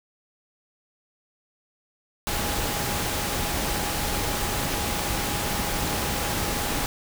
sine tone in noise, 825 Hz, G#5, 12 cents flat, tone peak -36 dBFS, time 2.27-6.86 s, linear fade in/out 0 ms, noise pink, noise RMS -27 dBFS, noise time 2.27-6.86 s, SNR -12 dB, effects none

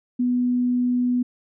sine tone, 246.9 Hz, B3, in tune, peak -18 dBFS, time 0.19-1.23 s, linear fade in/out 10 ms, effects none

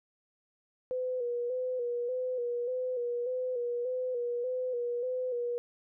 sine tone with vibrato, 493.9 Hz, B4, in tune, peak -30 dBFS, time 0.91-5.58 s, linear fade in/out 0 ms, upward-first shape square, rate 1.7 Hz, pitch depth 46 cents each way, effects none

